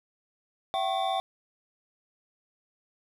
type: tone cluster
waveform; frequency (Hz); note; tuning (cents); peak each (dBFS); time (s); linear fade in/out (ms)
triangle; 671 / 766 / 1093 / 3560; E5 / G5 / C#6 / A7; +31 / -40 / -25 / +20; -30 / -26 / -34 / -35; 0.74-1.2; 0
effects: none